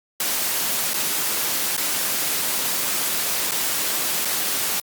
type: noise with dropouts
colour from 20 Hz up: white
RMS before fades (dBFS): -23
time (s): 0.2-4.8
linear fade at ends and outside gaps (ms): 2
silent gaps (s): 0.935-0.941 / 1.767-1.777 / 3.511-3.518 / 4.25-4.254
effects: high-pass 150 Hz 12 dB/octave + Opus 48 kbps